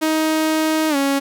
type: tone with pitch glide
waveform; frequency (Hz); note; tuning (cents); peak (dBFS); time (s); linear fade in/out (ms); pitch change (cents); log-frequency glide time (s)
sawtooth; 314.4 to 276.9; D#4 to C#4; +18 to -2; -12; 0.01-1.2; 20; -220; 0.89-0.96
effects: none